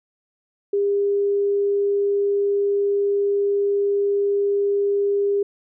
sine tone, 402.8 Hz, G4, 47 cents sharp, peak -17 dBFS, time 0.73-5.43 s, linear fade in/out 5 ms, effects none

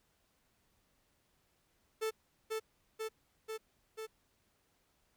45% pulse tone with echo, 440 Hz, A4, in tune, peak -33 dBFS, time 2.01-2.11 s, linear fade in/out 20 ms, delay 490 ms, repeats 4, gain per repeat -2 dB, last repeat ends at 4.07 s, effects pink hiss -75 dBFS RMS until 5.16 s

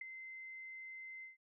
sine tone with ADSR envelope, 2069 Hz, C7, 20 cents flat, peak -39 dBFS, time 0.01-1.37 s, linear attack 5 ms, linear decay 11 ms, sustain -8 dB, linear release 140 ms, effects none

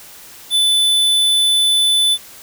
square tone, 3500 Hz, A7, 10 cents flat, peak -12 dBFS, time 0.5-2.18 s, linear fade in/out 50 ms, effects white hiss -39 dBFS RMS until 2.42 s

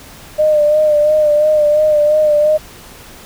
sine tone with vibrato, 604 Hz, D5, 48 cents sharp, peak -8 dBFS, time 0.38-2.58 s, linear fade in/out 20 ms, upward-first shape sine, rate 2.9 Hz, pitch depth 36 cents each way, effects pink hiss -37 dBFS RMS until 3.25 s

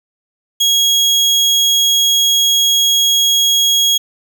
30% pulse tone, 3300 Hz, G#7, 12 cents flat, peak -7 dBFS, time 0.6-3.98 s, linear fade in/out 10 ms, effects none

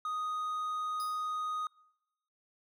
triangle tone, 1244.5 Hz, D#6, in tune, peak -31 dBFS, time 0.05-1.67 s, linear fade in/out 2 ms
20% pulse tone with exponential decay, 4978 Hz, D#8, in tune, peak -35 dBFS, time 1-1.4 s, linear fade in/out 0 ms, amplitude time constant 85 ms
effects noise-tail reverb RT60 1.0 s tail -26 dB re dry

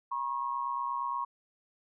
sine tone pair together, 960 / 1088.5 Hz, B5 / C#6, -49 / -32 cents, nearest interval major second, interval 217 cents, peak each -34 / -33 dBFS, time 0.11-1.25 s, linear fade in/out 10 ms, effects none

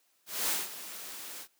white noise with ADSR envelope, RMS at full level -29 dBFS, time 0.26-1.48 s, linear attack 230 ms, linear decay 190 ms, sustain -14 dB, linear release 73 ms, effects white hiss -71 dBFS RMS until 1.59 s + high-pass 200 Hz 12 dB/octave

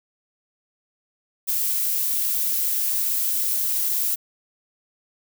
violet noise, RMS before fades -23 dBFS, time 1.47-4.16 s, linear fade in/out 20 ms, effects none

